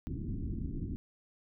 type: low-pass noise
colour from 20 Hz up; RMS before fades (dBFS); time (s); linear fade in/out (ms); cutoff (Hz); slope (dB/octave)
pink; -37; 0.07-0.96; 0; 330; 48
effects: none